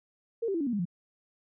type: tone with pitch steps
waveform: sine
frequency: 460 / 391.3 / 332.9 / 283.2 / 240.9 / 204.9 / 174.31 Hz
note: A#4 / G4 / E4 / C#4 / B3 / G#3 / F3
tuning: -23 / -3 / +17 / +37 / -43 / -23 / -3 cents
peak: -27 dBFS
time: 0.42-0.854 s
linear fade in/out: 10 ms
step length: 62 ms
effects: none